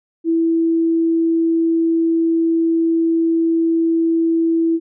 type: tone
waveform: sine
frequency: 329.6 Hz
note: E4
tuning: in tune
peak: -13 dBFS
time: 0.24-4.8 s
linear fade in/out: 50 ms
effects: none